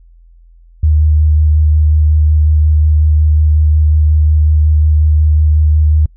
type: tone with vibrato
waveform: sine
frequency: 76.6 Hz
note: D#2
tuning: 27 cents flat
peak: -6 dBFS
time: 0.83-6.06 s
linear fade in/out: 5 ms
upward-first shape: square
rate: 5.5 Hz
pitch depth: 11 cents each way
effects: noise-tail reverb RT60 0.1 s tail -26 dB re dry + added 42 Hz sine -39 dBFS peak until 6.16 s